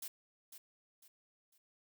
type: noise with echo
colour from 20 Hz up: blue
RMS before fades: -44 dBFS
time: 0.02-0.08 s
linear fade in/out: 5 ms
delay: 500 ms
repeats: 3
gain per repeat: -9 dB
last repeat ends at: 1.58 s
effects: none